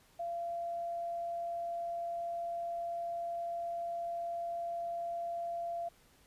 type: tone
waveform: sine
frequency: 685 Hz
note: F5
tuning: 34 cents flat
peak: -35 dBFS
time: 0.19-5.89 s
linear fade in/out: 10 ms
effects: pink hiss -65 dBFS RMS until 6.26 s + resampled to 32000 Hz